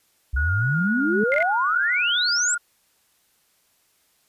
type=exponential sweep; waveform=sine; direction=up; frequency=61.1 to 8060 Hz; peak=-20 dBFS; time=0.33-2.55 s; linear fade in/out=10 ms
type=tone with vibrato; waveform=sine; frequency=1437 Hz; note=F6; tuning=49 cents sharp; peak=-23 dBFS; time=0.36-2.58 s; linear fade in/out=10 ms; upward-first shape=square; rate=3.9 Hz; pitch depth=21 cents each way
type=tone with exponential growth; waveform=sine; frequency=209.4 Hz; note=G#3; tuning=15 cents sharp; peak=-19 dBFS; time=0.5-1.24 s; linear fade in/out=5 ms; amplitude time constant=160 ms
type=tone bursts; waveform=sine; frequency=2093 Hz; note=C7; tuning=in tune; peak=-19 dBFS; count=3; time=1.32-1.425 s; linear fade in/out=0 ms; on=21 ms; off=21 ms
effects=white hiss -64 dBFS RMS until 4.28 s + resampled to 32000 Hz